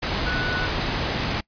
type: tone in noise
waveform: sine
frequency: 1480 Hz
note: F#6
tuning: in tune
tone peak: -26 dBFS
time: 0.26-0.67 s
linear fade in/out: 10 ms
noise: pink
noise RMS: -25 dBFS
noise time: 0.02-1.41 s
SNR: -4 dB
effects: noise-tail reverb RT60 0.1 s tail -23 dB re dry + resampled to 11025 Hz